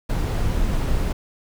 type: noise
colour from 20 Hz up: brown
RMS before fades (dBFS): -21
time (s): 0.09-1.13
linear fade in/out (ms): 10
effects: none